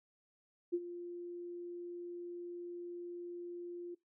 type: tone with ADSR envelope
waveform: sine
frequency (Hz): 349.2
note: F4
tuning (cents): 0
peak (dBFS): -29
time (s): 0.72-3.95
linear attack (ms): 21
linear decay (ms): 49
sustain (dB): -13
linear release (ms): 11
effects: noise-tail reverb RT60 0.2 s tail -22 dB re dry